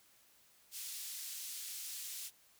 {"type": "band-pass noise", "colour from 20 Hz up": "white", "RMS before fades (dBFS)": -45, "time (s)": [0.71, 2.31], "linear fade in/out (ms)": 50, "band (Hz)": [3300, 14000], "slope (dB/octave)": 12, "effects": ["white hiss -67 dBFS RMS until 2.59 s"]}